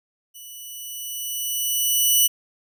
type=tone with level ramp; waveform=5% pulse; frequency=2960 Hz; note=F#7; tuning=in tune; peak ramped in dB=-31 to -5 dBFS; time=0.34-2.28 s; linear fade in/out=20 ms; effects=none